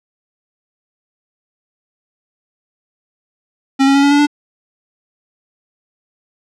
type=tone with pitch steps; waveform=square; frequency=270.6 / 274.9 / 279.2 / 283.6 / 288 / 292.5 Hz; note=C#4 / C#4 / C#4 / C#4 / D4 / D4; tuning=-42 / -14 / +13 / +40 / -34 / -7 cents; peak=-9 dBFS; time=3.79-4.27 s; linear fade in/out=20 ms; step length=80 ms; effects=low-pass 6000 Hz 12 dB/octave